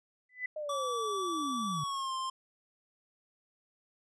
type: tone with exponential growth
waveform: sine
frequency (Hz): 2000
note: B6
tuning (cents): +21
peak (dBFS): -29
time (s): 0.29-0.46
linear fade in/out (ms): 5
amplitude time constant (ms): 35
type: linear sweep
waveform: sine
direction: down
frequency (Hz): 622.3 to 138.3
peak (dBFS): -35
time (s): 0.56-1.84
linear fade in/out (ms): 5
type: tone with pitch glide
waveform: square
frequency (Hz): 1153 to 1051.2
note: D6 to C6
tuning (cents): -32 to +8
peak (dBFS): -34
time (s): 0.69-2.3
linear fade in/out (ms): 5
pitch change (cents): -160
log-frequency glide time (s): 1.72-2.13
effects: resampled to 22050 Hz